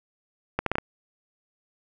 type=accelerating click train; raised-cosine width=0.5 ms; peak=-9 dBFS; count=5; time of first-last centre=0.59-0.784 s; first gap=73 ms; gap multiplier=0.73; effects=none